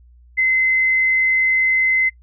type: tone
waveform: sine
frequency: 2055 Hz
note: C7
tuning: 32 cents flat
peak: -13 dBFS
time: 0.37-2.1 s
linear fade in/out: 20 ms
effects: noise-tail reverb RT60 0.1 s tail -23 dB re dry + added 60 Hz sine -45 dBFS peak until 2.22 s